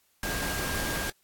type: tone in noise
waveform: sine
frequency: 1613 Hz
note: G6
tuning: 49 cents sharp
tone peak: -35 dBFS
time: 0.23-1.1 s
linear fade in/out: 2 ms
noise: pink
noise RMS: -32 dBFS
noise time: 0.23-1.1 s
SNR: -6 dB
effects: white hiss -68 dBFS RMS until 1.23 s + AAC 64 kbps